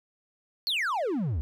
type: exponential sweep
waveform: triangle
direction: down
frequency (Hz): 4549 to 65.41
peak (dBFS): -24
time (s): 0.67-1.41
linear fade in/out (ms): 0
effects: none